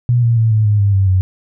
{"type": "tone with pitch steps", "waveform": "sine", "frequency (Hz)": [121.4, 116.93, 112.62, 108.47, 104.47, 100.62, 96.91, 93.34], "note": ["B2", "A#2", "A2", "A2", "G#2", "G2", "G2", "F#2"], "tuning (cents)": [-29, 6, 41, -24, 11, 46, -19, 16], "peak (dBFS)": -9, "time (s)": [0.09, 1.21], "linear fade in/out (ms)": 0, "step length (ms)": 140, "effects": []}